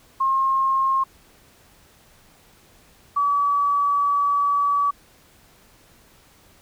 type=tone pair in turn; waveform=sine; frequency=1071 / 1143.6 Hz; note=C6 / D6; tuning=+40 / -46 cents; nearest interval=minor second; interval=114 cents; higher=second; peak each=-17 dBFS; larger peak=neither; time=0.2-1.04 / 3.16-4.91 s; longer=second; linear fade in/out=10 ms; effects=pink hiss -54 dBFS RMS until 6.61 s